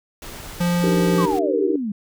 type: noise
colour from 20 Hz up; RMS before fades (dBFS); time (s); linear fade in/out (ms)
pink; -36; 0.22-1.39; 2
type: tone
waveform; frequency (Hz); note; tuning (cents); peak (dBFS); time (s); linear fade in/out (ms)
square; 174.61; F3; 0; -18; 0.6-1.26; 10
type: chord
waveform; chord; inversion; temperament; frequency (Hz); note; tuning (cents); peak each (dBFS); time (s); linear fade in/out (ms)
sine; Eb major seventh; third; just; 291.7 / 311.1 / 388.9 / 466.7; D4 / Eb4 / G4 / Bb4; -12 / 0 / -14 / +2; -26 / -26 / -22 / -25; 0.83-1.76; 5
type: exponential sweep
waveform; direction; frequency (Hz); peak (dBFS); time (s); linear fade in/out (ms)
sine; down; 1180 to 196; -22; 1.18-1.92; 5
effects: none